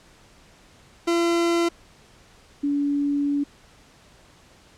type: tone pair in turn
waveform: 40% pulse / sine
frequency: 340 / 285.9 Hz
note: F4 / D4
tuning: -46 / -46 cents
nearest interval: minor third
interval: 300 cents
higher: first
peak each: -18 / -20 dBFS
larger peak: first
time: 1.07-1.69 / 2.63-3.44 s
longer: second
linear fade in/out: 10 ms
effects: pink hiss -53 dBFS RMS until 4.77 s + low-pass 8000 Hz 12 dB/octave